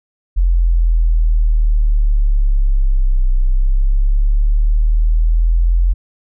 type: linear two-way sweep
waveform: sine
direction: down then up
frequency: 43.65 to 31.35 to 43.65 Hz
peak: -9 dBFS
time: 0.36-5.94 s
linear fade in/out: 20 ms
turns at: 3.34 s
effects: none